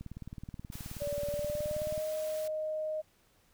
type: click train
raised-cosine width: 5 ms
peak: -30 dBFS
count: 38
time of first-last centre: 0.01-1.978 s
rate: 18.8 Hz
type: noise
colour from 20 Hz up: white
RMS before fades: -48 dBFS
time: 0.72-2.48 s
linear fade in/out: 5 ms
type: tone with pitch glide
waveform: sine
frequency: 579 to 620.6 Hz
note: D5 to D#5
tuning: -25 to -5 cents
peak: -32 dBFS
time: 1-3.02 s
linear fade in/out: 20 ms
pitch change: +120 cents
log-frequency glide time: 1.28-2.04 s
effects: pink hiss -68 dBFS RMS until 3.53 s